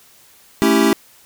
square chord, A dominant seventh, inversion none, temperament equal, 220 / 277.2 / 329.6 / 392 Hz, A3 / C#4 / E4 / G4, 0 / 0 / 0 / 0 cents, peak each -18 dBFS, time 0.62-0.93 s, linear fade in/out 0 ms, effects white hiss -49 dBFS RMS until 1.25 s

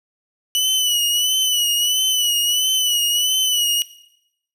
sawtooth tone with vibrato, 2960 Hz, F#7, in tune, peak -13 dBFS, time 0.55-3.82 s, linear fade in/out 0 ms, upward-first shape sine, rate 1.5 Hz, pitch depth 58 cents each way, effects noise-tail reverb RT60 0.8 s tail -18 dB re dry

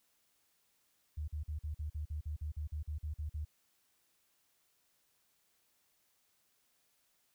sine tone bursts, 75.8 Hz, D#2, 45 cents flat, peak -36 dBFS, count 15, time 1.17-3.45 s, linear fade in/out 10 ms, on 110 ms, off 45 ms, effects white hiss -75 dBFS RMS until 7.34 s

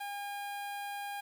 sawtooth tone with notch filter, 810 Hz, G#5, 43 cents flat, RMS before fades -40 dBFS, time 0-1.21 s, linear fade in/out 10 ms, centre 6000 Hz, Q 1.3, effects 10-bit

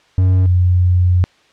triangle / sine tone pair in turn, 92.8 / 90.05 Hz, F#2 / F#2, +6 / -46 cents, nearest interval minor second, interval 52 cents, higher first, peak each -7 / -9 dBFS, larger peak first, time 0.18-0.46 / 0.46-1.24 s, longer second, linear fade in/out 0 ms, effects white hiss -52 dBFS RMS until 1.52 s + low-pass 4000 Hz 12 dB/octave

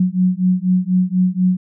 sine beating tone pair, 181.3 / 185.4 Hz, F#3 / F#3, -35 / +4 cents, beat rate 4.1 Hz, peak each -16 dBFS, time 0-1.57 s, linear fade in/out 5 ms, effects none

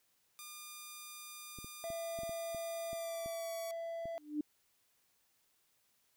5% pulse tone with pitch glide, 1205 to 1130.8 Hz, D6 to C#6, +44 to +34 cents, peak -36 dBFS, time 0.39-3.71 s, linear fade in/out 0 ms, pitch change -110 cents, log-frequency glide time 2.88-3.52 s
clicks, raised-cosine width 3 ms, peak -37 dBFS, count 10, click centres 1.587 / 1.645 / 1.903 / 2.189 / 2.234 / 2.294 / 2.547 / 2.931 / 3.26 / 4.056 s
triangle tone, 667 Hz, E5, 20 cents sharp, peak -37 dBFS, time 1.84-4.18 s, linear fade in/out 0 ms
sine tone with exponential growth, 298.9 Hz, D4, 31 cents sharp, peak -30 dBFS, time 4.14-4.41 s, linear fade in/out 5 ms, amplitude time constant 57 ms
effects white hiss -75 dBFS RMS until 6.16 s

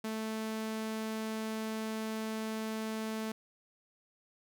sawtooth tone, 219.7 Hz, A3, 2 cents flat, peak -31 dBFS, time 0.04-3.32 s, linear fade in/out 5 ms, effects none

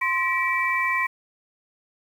sine tone cluster, 1044 / 1925 / 2316 Hz, C6 / B6 / D7, -4 / -45 / -25 cents, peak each -25 dBFS, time 0.01-1.07 s, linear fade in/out 10 ms, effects 8-bit

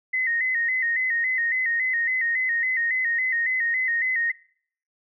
sine tone with vibrato, 1944 Hz, B6, 28 cents flat, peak -21 dBFS, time 0.13-4.32 s, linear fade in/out 10 ms, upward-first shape square, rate 3.6 Hz, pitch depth 77 cents each way, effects noise-tail reverb RT60 0.6 s tail -23 dB re dry

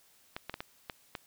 clicks, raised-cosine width 0.3 ms, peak -21 dBFS, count 6, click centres 0.365 / 0.496 / 0.541 / 0.605 / 0.898 / 1.152 s, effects white hiss -64 dBFS RMS until 1.26 s

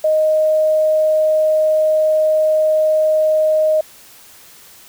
sine tone, 622 Hz, D#5, 1 cent flat, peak -11 dBFS, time 0.04-3.81 s, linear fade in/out 5 ms, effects white hiss -43 dBFS RMS until 4.88 s

